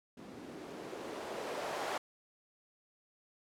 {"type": "noise with low-pass filter sweep", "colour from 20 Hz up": "violet", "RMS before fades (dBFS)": -42, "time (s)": [0.17, 1.98], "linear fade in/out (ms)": 5, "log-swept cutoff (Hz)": [230, 710], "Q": 1.6, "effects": []}